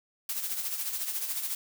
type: noise with tremolo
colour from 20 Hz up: blue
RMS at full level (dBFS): -31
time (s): 0.29-1.55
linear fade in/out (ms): 2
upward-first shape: sine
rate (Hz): 14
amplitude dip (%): 55
effects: none

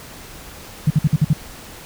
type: tone bursts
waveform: sine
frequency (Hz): 152.3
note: D#3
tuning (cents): -37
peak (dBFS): -10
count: 6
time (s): 0.87-1.333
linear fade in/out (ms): 5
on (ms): 33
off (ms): 53
effects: pink hiss -38 dBFS RMS until 1.85 s

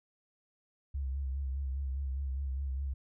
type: tone with vibrato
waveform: sine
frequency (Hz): 67.6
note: C#2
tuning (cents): -43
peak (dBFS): -32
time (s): 0.94-2.94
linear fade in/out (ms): 10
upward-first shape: sine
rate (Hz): 4.9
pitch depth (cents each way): 60
effects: none

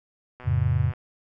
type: click train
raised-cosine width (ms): 0.5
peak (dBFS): -28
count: 68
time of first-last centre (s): 0.4-0.936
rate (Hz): 125
type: chord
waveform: sine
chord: F augmented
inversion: none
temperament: just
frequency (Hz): 87.31 / 109.13 / 136.42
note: F2 / A2 / C#3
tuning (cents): 0 / -14 / -27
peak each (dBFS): -24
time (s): 0.44-0.93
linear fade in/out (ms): 50
effects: none

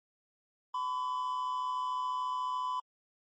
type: tone pair together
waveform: triangle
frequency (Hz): 1008 / 1142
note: B5 / D6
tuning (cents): +35 / -49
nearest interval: major second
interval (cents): 216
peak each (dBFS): -30 / -39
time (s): 0.74-2.8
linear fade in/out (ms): 5
effects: MP3 32 kbps

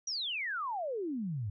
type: exponential sweep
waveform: sine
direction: down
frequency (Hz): 5940 to 95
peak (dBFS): -33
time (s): 0.07-1.5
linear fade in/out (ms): 5
effects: none

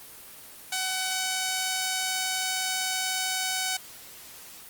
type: tone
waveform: 5% pulse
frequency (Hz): 752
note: F#5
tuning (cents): +28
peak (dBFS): -15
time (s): 0.72-3.77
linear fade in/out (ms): 5
effects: white hiss -46 dBFS RMS until 4.69 s + Opus 24 kbps

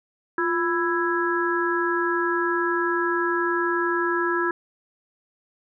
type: harmonic tone with a mistuned harmonic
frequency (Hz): 331.3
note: E4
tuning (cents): +9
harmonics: 1 / 3 / 4 / 5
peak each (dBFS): -24 / -28 / -28 / -26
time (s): 0.38-4.51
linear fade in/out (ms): 2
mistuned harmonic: 1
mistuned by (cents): +85
effects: none

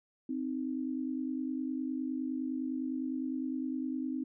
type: tone pair together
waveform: sine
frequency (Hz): 260.1 / 309.9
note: C4 / D#4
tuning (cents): -10 / -7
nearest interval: minor third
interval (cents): 303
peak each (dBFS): -34 / -37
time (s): 0.29-4.24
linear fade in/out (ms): 5
effects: none

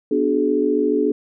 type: chord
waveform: sine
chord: G# half-diminished seventh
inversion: first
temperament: equal with one note detuned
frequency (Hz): 246.9 / 293.7 / 370 / 424.3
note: B3 / D4 / F#4 / G#4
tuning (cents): 0 / 0 / 0 / +37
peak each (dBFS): -24 / -20 / -24 / -19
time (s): 0.11-1.12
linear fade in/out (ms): 5
effects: none

